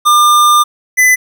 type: tone pair in turn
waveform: square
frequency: 1200 / 2009 Hz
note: D6 / B6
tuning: +37 / +29 cents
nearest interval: major sixth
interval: 892 cents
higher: second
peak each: -6 dBFS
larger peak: neither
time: 0.05-0.64 / 0.97-1.16 s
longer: first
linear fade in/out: 20 ms
effects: none